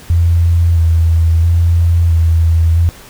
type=tone with vibrato; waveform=sine; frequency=83.6 Hz; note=E2; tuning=25 cents sharp; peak=-7 dBFS; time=0.1-2.89 s; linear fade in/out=0 ms; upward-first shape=square; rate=0.75 Hz; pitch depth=26 cents each way; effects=pink hiss -37 dBFS RMS until 3.09 s